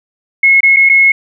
sine tone with dropouts, 2174 Hz, C#7, 34 cents flat, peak -4 dBFS, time 0.43-1.12 s, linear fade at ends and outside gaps 5 ms, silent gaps 0.606-0.631 / 0.763-0.767 / 0.891-0.896 s, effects none

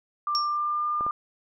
sine tone with pitch glide, 1186 to 1202.6 Hz, D6 to D6, +17 to +41 cents, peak -24 dBFS, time 0.27-1.11 s, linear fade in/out 2 ms, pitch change +24 cents, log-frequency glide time 0.4-0.87 s
sine tone with exponential decay, 5500 Hz, F8, 27 cents flat, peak -21 dBFS, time 0.35-0.57 s, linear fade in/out 0 ms, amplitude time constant 46 ms
clicks, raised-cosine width 1 ms, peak -22 dBFS, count 2, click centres 1.009 / 1.065 s
effects none

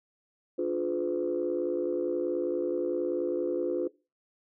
sine chord, D diminished seventh, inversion none, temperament just, 293.7 / 352.4 / 422.9 / 507.5 Hz, D4 / F4 / Ab4 / Cb5, 0 / +16 / +31 / +47 cents, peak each -34 / -29 / -35 / -32 dBFS, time 0.58-3.88 s, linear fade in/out 10 ms, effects noise-tail reverb RT60 0.3 s tail -21 dB re dry + tanh soft clip ceiling -19 dBFS

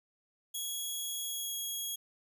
10% pulse tone with pitch glide, 3333 to 3310 Hz, G#7 to G#7, +5 to -6 cents, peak -28 dBFS, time 0.54-1.96 s, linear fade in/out 10 ms, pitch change -11 cents, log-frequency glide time 1.24-1.56 s, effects none

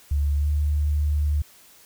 sine tone with pitch glide, 72 to 74.07 Hz, D2 to D2, -34 to +15 cents, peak -19 dBFS, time 0.11-1.42 s, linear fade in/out 5 ms, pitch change +49 cents, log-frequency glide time 0.38-0.47 s, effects white hiss -52 dBFS RMS until 1.85 s

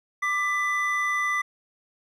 triangle tone pair together, 1181 / 1993.7 Hz, D6 / B6, +9 / +16 cents, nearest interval major sixth, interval 907 cents, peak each -25 / -23 dBFS, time 0.22-1.42 s, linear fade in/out 10 ms, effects none

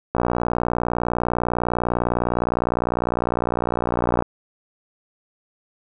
click train, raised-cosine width 1 ms, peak -6 dBFS, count 245, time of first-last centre 0.15-4.223 s, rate 59.9 Hz, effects none

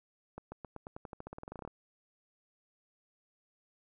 accelerating click train, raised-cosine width 1 ms, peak -29 dBFS, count 20, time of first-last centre 0.38-1.676 s, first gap 140 ms, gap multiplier 0.91, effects none

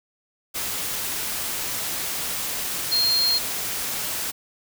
sine tone in noise, 4220 Hz, C8, 14 cents sharp, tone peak -18 dBFS, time 2.91-3.39 s, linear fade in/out 20 ms, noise white, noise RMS -28 dBFS, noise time 0.54-4.32 s, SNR +7 dB, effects none

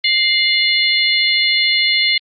harmonic tone with a mistuned harmonic, 698.5 Hz, F5, in tune, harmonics 3 / 4 / 5 / 6, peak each -16 / -20 / -19 / -17 dBFS, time 0.04-2.18 s, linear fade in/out 5 ms, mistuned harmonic 4, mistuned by +75 cents, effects Opus 48 kbps

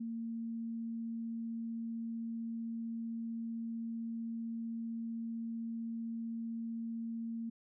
sine tone, 228.9 Hz, A#3, 31 cents flat, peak -37 dBFS, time 0-7.5 s, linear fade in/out 10 ms, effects none

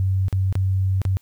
sine tone with dropouts, 95.2 Hz, F#2, 50 cents sharp, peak -17 dBFS, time 0-1.17 s, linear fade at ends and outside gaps 0 ms, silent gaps 0.283-0.327 / 0.526-0.554 / 1.017-1.052 s, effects white hiss -61 dBFS RMS until 1.21 s

